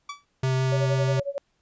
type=tone with exponential decay; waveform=sawtooth; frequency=1149 Hz; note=D6; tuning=38 cents flat; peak=-26 dBFS; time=0.09-0.25 s; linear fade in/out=5 ms; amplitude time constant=33 ms
type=tone with vibrato; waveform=square; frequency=130.81 Hz; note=C3; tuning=in tune; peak=-22 dBFS; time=0.43-1.2 s; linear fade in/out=5 ms; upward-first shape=triangle; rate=6.2 Hz; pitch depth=10 cents each way
type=tone with tremolo; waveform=sine; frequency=561 Hz; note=C#5; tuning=21 cents sharp; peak=-24 dBFS; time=0.72-1.38 s; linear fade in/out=0 ms; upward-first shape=sine; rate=11 Hz; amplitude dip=95%
effects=pink hiss -71 dBFS RMS until 1.61 s + resampled to 16000 Hz

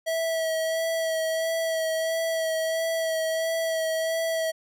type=tone with vibrato; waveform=square; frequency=649 Hz; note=E5; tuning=27 cents flat; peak=-25 dBFS; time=0.06-4.52 s; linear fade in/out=20 ms; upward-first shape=sine; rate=1.5 Hz; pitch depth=19 cents each way; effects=none

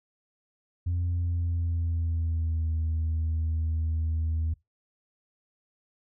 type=tone with pitch glide; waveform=sine; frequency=87.31 to 80.06 Hz; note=F2 to D#2; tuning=0 to +50 cents; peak=-23 dBFS; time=0.86-4.54 s; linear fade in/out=10 ms; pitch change=-150 cents; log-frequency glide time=1.07-2.72 s; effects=noise-tail reverb RT60 0.2 s tail -24 dB re dry + tanh soft clip ceiling -23 dBFS

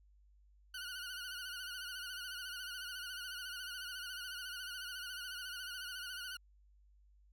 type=tone with vibrato; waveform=20% pulse; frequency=1469 Hz; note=F#6; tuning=13 cents flat; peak=-38 dBFS; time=0.74-6.37 s; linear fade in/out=5 ms; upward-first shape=sine; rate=14 Hz; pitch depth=69 cents each way; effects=added 50 Hz sine -63 dBFS peak until 7.32 s

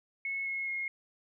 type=tone with pitch steps; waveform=sine; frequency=2191 / 2171 / 2151 Hz; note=C#7 / C#7 / C7; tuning=-21 / -37 / +47 cents; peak=-32 dBFS; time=0.25-0.88 s; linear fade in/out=2 ms; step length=210 ms; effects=none

